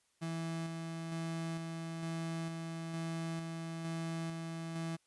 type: tone with tremolo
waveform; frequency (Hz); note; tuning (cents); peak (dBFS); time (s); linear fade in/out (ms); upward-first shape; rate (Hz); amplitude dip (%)
35% pulse; 164.5; E3; -3; -35; 0.21-4.97; 20; square; 1.1; 30
effects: white hiss -75 dBFS RMS until 5.06 s + resampled to 24000 Hz